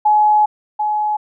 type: tone pair in turn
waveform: sine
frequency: 846 / 846 Hz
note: G#5 / G#5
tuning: +32 / +32 cents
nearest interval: unison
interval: 0 cents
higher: neither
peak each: -9 / -15 dBFS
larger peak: first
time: 0.05-0.46 / 0.79-1.17 s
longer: first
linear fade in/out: 10 ms
effects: none